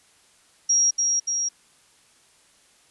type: tone with echo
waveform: sine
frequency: 5650 Hz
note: F8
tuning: 19 cents sharp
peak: -16 dBFS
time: 0.69-0.91 s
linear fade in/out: 10 ms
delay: 290 ms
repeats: 2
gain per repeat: -3 dB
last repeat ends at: 1.49 s
effects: white hiss -58 dBFS RMS until 2.9 s + resampled to 24000 Hz